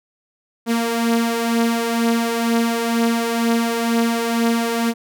sawtooth beating tone pair, 230 / 232.1 Hz, A#3 / A#3, -23 / -7 cents, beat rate 2.1 Hz, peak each -19 / -14 dBFS, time 0.66-4.94 s, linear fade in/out 50 ms, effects none

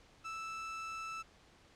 30% pulse tone, 1318.5 Hz, E6, in tune, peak -38 dBFS, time 0.24-1.23 s, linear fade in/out 20 ms, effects pink hiss -63 dBFS RMS until 1.75 s + low-pass 6000 Hz 12 dB/octave

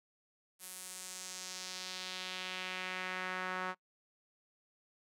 sawtooth tone with band-pass filter sweep, 184.6 Hz, F#3, 4 cents flat, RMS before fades -42 dBFS, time 0.59-3.75 s, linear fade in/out 50 ms, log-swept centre 11000 to 1300 Hz, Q 1.6, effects noise-tail reverb RT60 0.1 s tail -24 dB re dry

